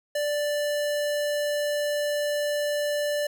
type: tone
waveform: square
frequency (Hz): 587.3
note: D5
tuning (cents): 0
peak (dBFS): -25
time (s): 0.15-3.27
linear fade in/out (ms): 5
effects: none